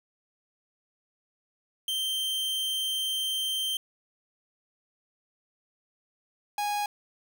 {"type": "tone pair in turn", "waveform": "45% pulse", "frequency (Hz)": [3136, 826.3], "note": ["G7", "G#5"], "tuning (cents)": [0, -9], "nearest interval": "octave + major seventh", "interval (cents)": 2309, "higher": "first", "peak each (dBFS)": [-27, -27], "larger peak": "neither", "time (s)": [[1.88, 3.77], [6.58, 6.86]], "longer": "first", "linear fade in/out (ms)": 2, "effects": []}